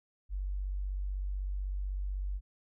sine tone, 48 Hz, G1, 36 cents flat, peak -32 dBFS, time 0.29-2.41 s, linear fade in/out 50 ms, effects none

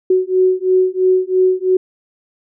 sine beating tone pair, 370 / 373 Hz, F#4 / F#4, 0 / +14 cents, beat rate 3 Hz, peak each -14 dBFS, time 0.1-1.77 s, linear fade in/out 5 ms, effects none

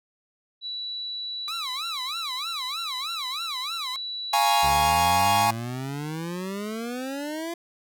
sine tone, 3939 Hz, B7, 5 cents flat, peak -30 dBFS, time 0.61-4.7 s, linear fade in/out 50 ms
sawtooth tone with vibrato, 1174.7 Hz, D6, in tune, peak -29 dBFS, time 1.48-3.96 s, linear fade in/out 0 ms, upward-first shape sine, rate 3.2 Hz, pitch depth 270 cents each way
45% pulse chord, Bb minor seventh, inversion second, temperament equal, 698.5 / 830.6 / 932.3 / 1108.7 Hz, F5 / Ab5 / Bb5 / Db6, 0 / 0 / 0 / 0 cents, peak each -27 / -21 / -27 / -27 dBFS, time 4.33-5.51 s, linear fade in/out 5 ms
25% pulse exponential sweep, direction up, 68.4 to 344.3 Hz, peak -26 dBFS, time 4.63-7.54 s, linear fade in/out 5 ms
effects none

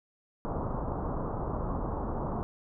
pink low-pass noise, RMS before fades -33 dBFS, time 0.45-2.43 s, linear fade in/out 0 ms, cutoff 1200 Hz, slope 48 dB/octave, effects none

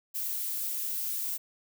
violet noise, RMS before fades -33 dBFS, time 0.14-1.38 s, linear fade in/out 20 ms, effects none

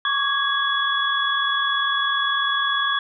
sine tone cluster, 1108 / 1148 / 1653 / 3376 Hz, C#6 / D6 / G#6 / G#7, -1 / -40 / -9 / +28 cents, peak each -26 / -26 / -23 / -24 dBFS, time 0.05-2.99 s, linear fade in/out 2 ms, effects none

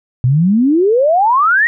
sine exponential sweep, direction up, 119 to 1926 Hz, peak -8 dBFS, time 0.24-1.67 s, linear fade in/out 0 ms, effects none

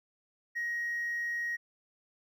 triangle tone with hard clipping, 1886 Hz, A#6, 20 cents sharp, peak -31 dBFS, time 0.55-1.57 s, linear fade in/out 20 ms, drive 2 dB, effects none

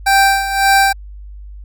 25% pulse tone with tremolo, 784 Hz, G5, in tune, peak -4 dBFS, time 0.06-0.93 s, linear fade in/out 10 ms, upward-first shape sine, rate 1.8 Hz, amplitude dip 70%, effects added 50 Hz sine -30 dBFS peak until 1.64 s

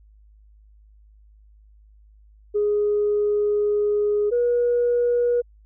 sine tone pair in turn, 415.3 / 481.9 Hz, G#4 / B4, 0 / -43 cents, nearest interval minor third, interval 257 cents, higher second, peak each -17 / -16 dBFS, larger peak second, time 2.54-4.31 / 4.31-5.42 s, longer first, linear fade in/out 20 ms, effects tanh soft clip ceiling -13 dBFS + added 52 Hz sine -49 dBFS peak until 5.65 s

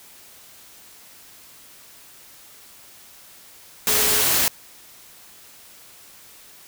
sine tone in noise, 427.3 Hz, G#4, 49 cents sharp, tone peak -30 dBFS, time 3.89-4.22 s, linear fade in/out 0 ms, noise white, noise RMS -19 dBFS, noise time 3.87-4.48 s, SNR -14 dB, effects white hiss -47 dBFS RMS until 6.67 s

